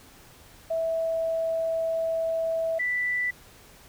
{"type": "tone pair in turn", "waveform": "sine", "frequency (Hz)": [654, 1977.4], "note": ["E5", "B6"], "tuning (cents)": [-14, 2], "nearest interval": "octave + perfect fifth", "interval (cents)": 1916, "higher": "second", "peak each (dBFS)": -24, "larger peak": "neither", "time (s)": [[0.7, 2.79], [2.79, 3.31]], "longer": "first", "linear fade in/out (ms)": 10, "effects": ["pink hiss -52 dBFS RMS until 3.88 s"]}